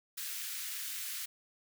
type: high-pass noise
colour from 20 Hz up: white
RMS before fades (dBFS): -40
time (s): 0.17-1.26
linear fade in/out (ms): 10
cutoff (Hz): 1500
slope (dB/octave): 24
effects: none